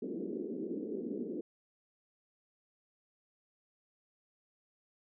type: band-pass noise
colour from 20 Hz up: white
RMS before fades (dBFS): -39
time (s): 0.02-1.41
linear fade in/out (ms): 5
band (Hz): 200 to 430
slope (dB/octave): 48
effects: none